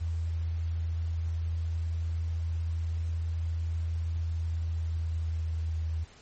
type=tone with pitch glide; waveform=sine; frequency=82.41 to 80.57 Hz; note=E2 to E2; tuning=0 to -39 cents; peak=-28 dBFS; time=0-6.05 s; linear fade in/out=20 ms; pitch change=-39 cents; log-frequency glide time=4.42-5.85 s; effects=pink hiss -55 dBFS RMS until 6.21 s + MP3 32 kbps